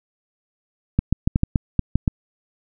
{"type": "clicks", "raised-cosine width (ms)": 5, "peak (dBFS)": -4, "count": 9, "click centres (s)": [0.99, 1.126, 1.275, 1.359, 1.434, 1.558, 1.793, 1.956, 2.078], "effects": []}